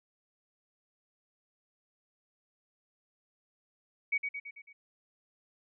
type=tone with echo; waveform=sine; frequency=2254 Hz; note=C#7; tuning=28 cents sharp; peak=-26 dBFS; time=4.12-4.18 s; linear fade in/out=10 ms; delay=110 ms; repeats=5; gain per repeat=-5 dB; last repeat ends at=4.73 s; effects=none

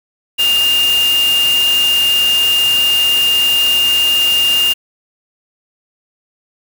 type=tone in noise; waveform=sine; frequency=2813 Hz; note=F7; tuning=12 cents sharp; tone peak=-10 dBFS; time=0.38-4.74 s; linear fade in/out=20 ms; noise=white; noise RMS=-22 dBFS; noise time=0.38-4.74 s; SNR=+9 dB; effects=none

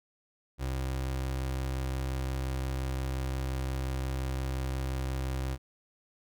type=tone; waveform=30% pulse; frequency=65.7 Hz; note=C2; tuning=8 cents sharp; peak=-28 dBFS; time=0.58-5.58 s; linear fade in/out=50 ms; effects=none

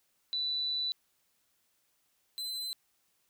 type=tone pair in turn; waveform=sine / 40% pulse; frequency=3975 / 4047 Hz; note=B7 / B7; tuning=+10 / +42 cents; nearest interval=unison; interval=32 cents; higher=second; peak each=-30 / -34 dBFS; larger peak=first; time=0.33-0.92 / 2.38-2.73 s; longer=first; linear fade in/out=0 ms; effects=white hiss -74 dBFS RMS until 3.29 s

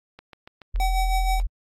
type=click train; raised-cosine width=0.3 ms; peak=-26 dBFS; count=5; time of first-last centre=0.19-0.76 s; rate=7.02 Hz
type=tone; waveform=sine; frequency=41.65 Hz; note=E1; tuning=19 cents sharp; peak=-20 dBFS; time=0.74-1.47 s; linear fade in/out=10 ms
type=tone with tremolo; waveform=square; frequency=761 Hz; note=F#5; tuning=48 cents sharp; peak=-23 dBFS; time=0.8-1.4 s; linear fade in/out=0 ms; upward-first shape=sine; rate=6.3 Hz; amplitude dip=55%
effects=AAC 48 kbps

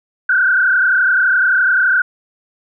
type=tone with frequency modulation; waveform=sine; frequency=1500 Hz; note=F#6; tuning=23 cents sharp; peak=-10 dBFS; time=0.29-2.02 s; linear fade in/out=5 ms; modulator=31.7 Hz; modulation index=2.2; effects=none

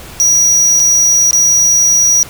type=tone with dropouts; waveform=square; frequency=5790 Hz; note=F#8; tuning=38 cents flat; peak=-7 dBFS; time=0.2-2.23 s; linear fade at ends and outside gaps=0 ms; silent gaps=0.796-0.8 / 1.309-1.331 s; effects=pink hiss -32 dBFS RMS until 2.29 s

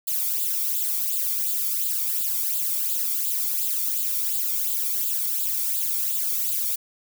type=noise with flanger; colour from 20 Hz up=violet; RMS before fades=-25 dBFS; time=0.07-6.76 s; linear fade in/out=10 ms; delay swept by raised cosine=0.25 to 0.91 ms; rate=2.8 Hz; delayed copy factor=+0.75; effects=none

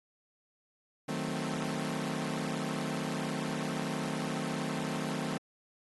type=chord; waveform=sawtooth; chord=D# diminished seventh; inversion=none; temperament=equal; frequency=155.56 / 185 / 220 / 261.6 Hz; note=D#3 / F#3 / A3 / C4; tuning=0 / 0 / 0 / 0 cents; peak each=-34 / -36 / -34 / -34 dBFS; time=1.08-5.38 s; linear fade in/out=10 ms; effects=AAC 32 kbps

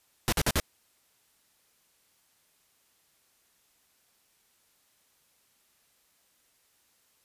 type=noise bursts; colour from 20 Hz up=pink; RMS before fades=-25 dBFS; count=4; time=0.28-0.6 s; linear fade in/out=0 ms; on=44 ms; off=48 ms; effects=white hiss -68 dBFS RMS until 7.24 s + resampled to 32000 Hz

